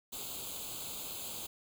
white noise with comb filter, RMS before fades -42 dBFS, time 0.12-1.47 s, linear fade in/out 10 ms, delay 0.27 ms, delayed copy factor +0.85, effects none

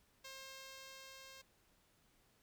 5% pulse tone with level ramp, 533 Hz, C5, 32 cents sharp, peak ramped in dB -38 to -43 dBFS, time 0.24-1.42 s, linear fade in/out 10 ms, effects pink hiss -73 dBFS RMS until 2.42 s

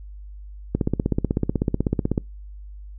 click train, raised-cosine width 3 ms, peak -7 dBFS, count 24, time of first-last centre 0.75-2.179 s, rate 16.1 Hz, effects noise-tail reverb RT60 0.2 s tail -26 dB re dry + added 50 Hz sine -36 dBFS peak until 2.98 s

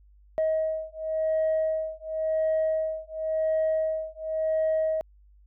sine beating tone pair, 633 / 633.93 Hz, D#5 / D#5, +30 / +32 cents, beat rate 0.93 Hz, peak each -26 dBFS, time 0.38-5.01 s, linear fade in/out 0 ms, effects tanh soft clip ceiling -19 dBFS + added 50 Hz sine -53 dBFS peak until 5.46 s

